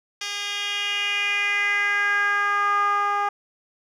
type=tone with band-pass filter sweep; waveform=10% pulse; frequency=407.4 Hz; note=G#4; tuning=33 cents flat; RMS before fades=-23 dBFS; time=0.21-3.29 s; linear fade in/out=5 ms; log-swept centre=4100 to 970 Hz; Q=3.9; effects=none